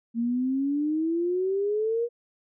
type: exponential sweep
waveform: sine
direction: up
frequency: 228.6 to 480 Hz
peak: -23 dBFS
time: 0.14-2.09 s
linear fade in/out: 50 ms
effects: none